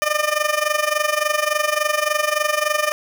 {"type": "tone with amplitude modulation", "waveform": "15% pulse", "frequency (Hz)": 603, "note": "D5", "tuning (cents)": 46, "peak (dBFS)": -8, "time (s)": [0.02, 2.92], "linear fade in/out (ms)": 0, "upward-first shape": "sine", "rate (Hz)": 23.5, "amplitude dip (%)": 80, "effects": []}